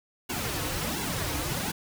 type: noise with flanger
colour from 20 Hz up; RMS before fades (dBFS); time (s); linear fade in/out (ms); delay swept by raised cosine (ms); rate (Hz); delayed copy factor
pink; -31; 0.29-1.72; 10; 1.6 to 5.1; 1.4; -0.9
effects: none